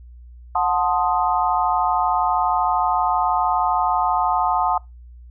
sine chord, F# diminished seventh, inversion none, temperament equal with one note detuned, 727.3 / 880 / 1046.5 / 1244.5 Hz, F#5 / A5 / C6 / Eb6, -30 / 0 / 0 / 0 cents, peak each -21 / -21 / -24 / -24 dBFS, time 0.55-4.78 s, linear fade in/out 5 ms, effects noise-tail reverb RT60 0.2 s tail -24 dB re dry + added 60 Hz sine -39 dBFS peak until 5.3 s

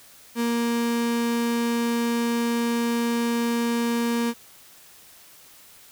35% pulse tone, 234.7 Hz, A#3, 12 cents sharp, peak -20 dBFS, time 0.35-4.34 s, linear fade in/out 50 ms, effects white hiss -50 dBFS RMS until 5.91 s

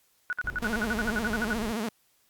sine tone bursts, 1470 Hz, F#6, 12 cents flat, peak -26 dBFS, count 15, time 0.3-1.532 s, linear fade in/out 0 ms, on 28 ms, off 58 ms
brown noise, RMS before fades -39 dBFS, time 0.44-1.72 s, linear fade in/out 5 ms
sawtooth tone with vibrato, 221.3 Hz, A3, 10 cents sharp, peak -25 dBFS, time 0.62-1.89 s, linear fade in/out 5 ms, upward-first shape sine, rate 14 Hz, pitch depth 130 cents each way
effects white hiss -67 dBFS RMS until 2.29 s + Opus 48 kbps

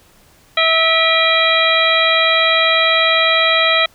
harmonic tone with a mistuned harmonic, 650 Hz, E5, 24 cents flat, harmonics 1 / 2 / 3 / 4 / 5 / 6, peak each -18 / -18 / -18 / -18 / -18 / -18 dBFS, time 0.57-3.86 s, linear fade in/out 5 ms, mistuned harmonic 4, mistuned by -140 cents, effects pink hiss -50 dBFS RMS until 3.94 s

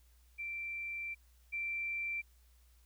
sine tone pair in turn, 2349 / 2349 Hz, D7 / D7, 0 / 0 cents, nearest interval unison, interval 0 cents, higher neither, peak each -38 / -35 dBFS, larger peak second, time 0.38-1.15 / 1.52-2.22 s, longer first, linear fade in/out 20 ms, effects added 60 Hz sine -62 dBFS peak until 2.85 s + white hiss -72 dBFS RMS until 2.85 s

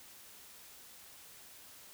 silence, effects white hiss -55 dBFS RMS until 1.93 s

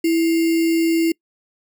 sine tone with sample-and-hold, 329.6 Hz, E4, in tune, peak -14 dBFS, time 0.04-1.12 s, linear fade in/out 5 ms, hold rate 2450 Hz, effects noise-tail reverb RT60 0.1 s tail -26 dB re dry

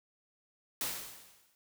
white noise with exponential decay, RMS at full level -33 dBFS, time 0.81-1.55 s, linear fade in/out 1 ms, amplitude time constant 160 ms, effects none

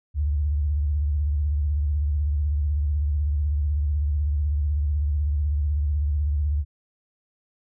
sine tone with vibrato, 73.42 Hz, D2, in tune, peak -20 dBFS, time 0.14-6.65 s, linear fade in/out 50 ms, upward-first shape sine, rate 16 Hz, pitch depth 110 cents each way, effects none

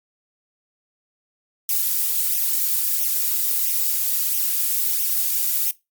violet noise with flanger, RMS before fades -21 dBFS, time 1.69-5.71 s, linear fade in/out 2 ms, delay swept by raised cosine 0.33 to 3.93 ms, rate 1.5 Hz, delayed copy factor +0.7, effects noise-tail reverb RT60 0.2 s tail -19 dB re dry + Opus 48 kbps

